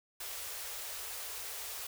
white band-stop noise, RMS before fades -42 dBFS, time 0.2-1.87 s, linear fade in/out 5 ms, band 100 to 370 Hz, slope 96 dB/octave, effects none

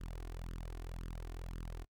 sawtooth tone with flanger, 42.04 Hz, E1, 35 cents sharp, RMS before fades -44 dBFS, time 0-1.85 s, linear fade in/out 20 ms, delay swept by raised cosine 0.61 to 2.81 ms, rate 1.9 Hz, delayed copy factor +0.9, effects noise-tail reverb RT60 0.1 s tail -25 dB re dry

